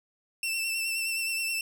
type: tone with vibrato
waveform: sawtooth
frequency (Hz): 2681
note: E7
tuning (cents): +29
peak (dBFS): -25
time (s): 0.43-1.61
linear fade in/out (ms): 2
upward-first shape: sine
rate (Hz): 9.5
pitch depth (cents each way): 30
effects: none